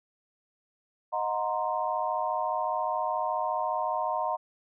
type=chord; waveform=sine; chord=C half-diminished seventh; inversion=first; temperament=equal with one note detuned; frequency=622.3 / 727.3 / 932.3 / 1046.5 Hz; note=Eb5 / Gb5 / Bb5 / C6; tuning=0 / -30 / 0 / 0 cents; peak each=-33 / -32 / -31 / -33 dBFS; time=1.12-4.37 s; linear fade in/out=20 ms; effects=none

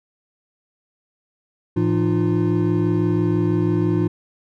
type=tone cluster; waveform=triangle; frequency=109.9 / 169.5 / 304.2 / 350.2 Hz; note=A2 / E3 / D#4 / F4; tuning=-2 / +49 / -39 / +5 cents; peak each=-20 dBFS; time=1.76-4.08 s; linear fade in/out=10 ms; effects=none

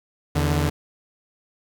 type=tone pair together; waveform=sawtooth; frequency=80.99 / 146.83 Hz; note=E2 / D3; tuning=-30 / 0 cents; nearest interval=minor seventh; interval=1030 cents; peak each=-18 dBFS; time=0.35-0.7 s; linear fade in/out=10 ms; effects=9-bit

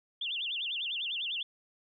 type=tone with vibrato; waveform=sine; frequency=3119 Hz; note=G7; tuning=9 cents flat; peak=-32 dBFS; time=0.21-1.43 s; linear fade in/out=5 ms; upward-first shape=sine; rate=10 Hz; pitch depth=250 cents each way; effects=none

